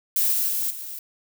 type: noise with level steps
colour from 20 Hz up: violet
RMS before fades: -21 / -23 / -25 / -35 dBFS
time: 0.16-0.99 s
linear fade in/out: 2 ms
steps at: 0.32 / 0.47 / 0.7 s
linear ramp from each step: 10 ms
effects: none